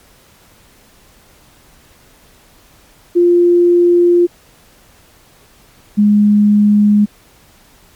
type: tone pair in turn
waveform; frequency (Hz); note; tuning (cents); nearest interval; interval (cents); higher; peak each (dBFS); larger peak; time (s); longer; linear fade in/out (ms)
sine; 349.2 / 207.6; F4 / G#3; 0 / 0; major sixth; 900; first; -6; neither; 3.15-4.27 / 5.97-7.06; first; 20
effects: pink hiss -47 dBFS RMS until 7.95 s + MP3 96 kbps